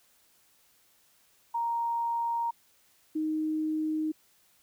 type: tone pair in turn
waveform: sine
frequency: 933 / 311.4 Hz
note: A#5 / D#4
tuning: +1 / +2 cents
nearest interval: octave + perfect fifth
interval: 1899 cents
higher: first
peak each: -27 dBFS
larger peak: neither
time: 1.54-2.51 / 3.15-4.12 s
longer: neither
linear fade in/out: 10 ms
effects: white hiss -65 dBFS RMS until 4.62 s